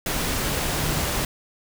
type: tone in noise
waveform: sine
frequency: 151.2 Hz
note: D#3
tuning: 49 cents flat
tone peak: -29 dBFS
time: 0.73-1.01 s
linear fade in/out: 2 ms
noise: pink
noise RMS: -25 dBFS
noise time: 0.06-1.25 s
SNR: -7 dB
effects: none